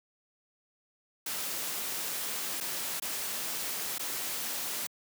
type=noise with dropouts; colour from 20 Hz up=white; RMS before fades=-35 dBFS; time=1.26-4.87 s; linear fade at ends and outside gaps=5 ms; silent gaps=2.604-2.608 / 2.999-3.02 / 3.983-3.994 s; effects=high-pass 150 Hz 12 dB/octave